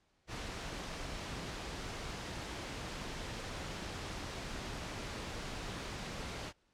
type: noise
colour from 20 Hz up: pink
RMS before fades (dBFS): -42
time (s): 0.27-6.53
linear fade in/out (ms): 50
effects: pink hiss -74 dBFS RMS until 6.73 s + low-pass 6000 Hz 12 dB/octave